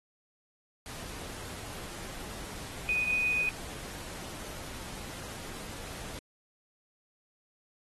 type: tone in noise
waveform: sine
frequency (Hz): 2489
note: D#7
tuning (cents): 0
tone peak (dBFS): -26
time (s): 2.89-3.49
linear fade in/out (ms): 0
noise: pink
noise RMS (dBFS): -43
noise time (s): 0.86-6.19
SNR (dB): +14
effects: AAC 32 kbps